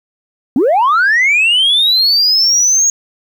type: linear sweep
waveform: sine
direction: up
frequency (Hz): 223.5 to 6645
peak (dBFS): -6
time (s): 0.56-2.9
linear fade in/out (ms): 2
effects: tanh soft clip ceiling -6 dBFS + 8-bit